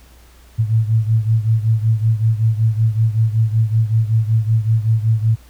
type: beating tone pair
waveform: sine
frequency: 110 / 115.3 Hz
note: A2 / A#2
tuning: 0 / -19 cents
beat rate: 5.3 Hz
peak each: -14 / -18 dBFS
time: 0.58-5.36 s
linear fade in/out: 20 ms
effects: added 60 Hz sine -44 dBFS peak until 5.49 s + pink hiss -50 dBFS RMS until 5.49 s